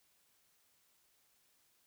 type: silence
effects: white hiss -73 dBFS RMS until 1.86 s